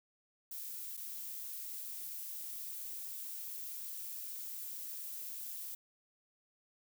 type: noise with dropouts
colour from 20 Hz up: violet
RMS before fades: -44 dBFS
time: 0.51-5.75 s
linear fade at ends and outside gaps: 5 ms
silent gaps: 0.969-0.973 s
effects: none